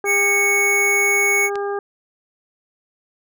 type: harmonic tone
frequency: 403.1 Hz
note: G4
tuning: 48 cents sharp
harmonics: 1 / 2 / 3 / 4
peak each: -22 / -28 / -32 / -34 dBFS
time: 0.04-1.79 s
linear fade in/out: 2 ms
type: tone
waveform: square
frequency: 2217 Hz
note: C#7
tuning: in tune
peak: -16 dBFS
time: 0.05-1.5 s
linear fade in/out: 50 ms
type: click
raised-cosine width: 0.2 ms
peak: -15 dBFS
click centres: 1.556 s
effects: none